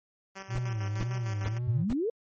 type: tone with tremolo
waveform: 5% pulse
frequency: 193.1 Hz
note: G3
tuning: 26 cents flat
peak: -28 dBFS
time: 0.35-1.59 s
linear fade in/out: 20 ms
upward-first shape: square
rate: 6.6 Hz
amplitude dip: 60%
type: tone with vibrato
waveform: triangle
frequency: 112.7 Hz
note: A2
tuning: 42 cents sharp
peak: -27 dBFS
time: 0.48-1.86 s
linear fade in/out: 50 ms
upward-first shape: sine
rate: 1.9 Hz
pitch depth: 160 cents each way
type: noise bursts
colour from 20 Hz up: brown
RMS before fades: -33 dBFS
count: 4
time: 0.55-1.932 s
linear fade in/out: 5 ms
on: 38 ms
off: 410 ms
type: exponential sweep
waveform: sine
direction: up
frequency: 94.5 to 489.7 Hz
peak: -26 dBFS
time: 1.67-2.1 s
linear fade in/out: 5 ms
effects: MP3 32 kbps